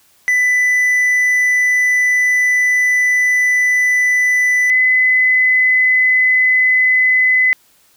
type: tone pair in turn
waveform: triangle / sine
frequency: 1993 / 2018 Hz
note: B6 / B6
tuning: +15 / +37 cents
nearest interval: unison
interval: 22 cents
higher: second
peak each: -9 dBFS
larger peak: neither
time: 0.28-4.7 / 4.7-7.53 s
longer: first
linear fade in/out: 0 ms
effects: white hiss -53 dBFS RMS until 7.96 s